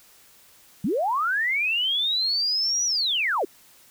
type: linear two-way sweep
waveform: sine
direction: up then down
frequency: 160 to 5920 to 303.4 Hz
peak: -21 dBFS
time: 0.84-3.45 s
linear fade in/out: 5 ms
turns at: 2.85 s
effects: white hiss -54 dBFS RMS until 3.9 s